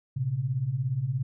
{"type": "beating tone pair", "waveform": "sine", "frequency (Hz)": [116.54, 133.54], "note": ["A#2", "C3"], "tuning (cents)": [0, 36], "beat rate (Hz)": 17, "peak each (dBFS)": [-31, -27], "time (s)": [0.16, 1.23], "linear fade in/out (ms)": 10, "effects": []}